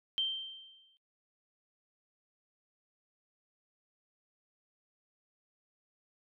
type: tone with exponential decay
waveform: sine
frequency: 3136 Hz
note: G7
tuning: in tune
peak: -27 dBFS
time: 0.18-0.97 s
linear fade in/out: 0 ms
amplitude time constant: 170 ms
effects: noise-tail reverb RT60 0.1 s tail -21 dB re dry